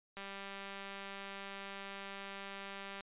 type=click train; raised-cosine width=0.3 ms; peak=-30 dBFS; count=560; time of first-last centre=0.17-3.008 s; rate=197 Hz; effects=resampled to 8000 Hz